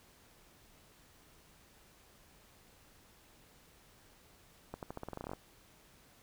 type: accelerating click train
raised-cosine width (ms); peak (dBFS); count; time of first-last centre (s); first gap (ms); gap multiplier
1; -27; 14; 4.74-5.334; 88; 0.88
effects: pink hiss -63 dBFS RMS until 6.22 s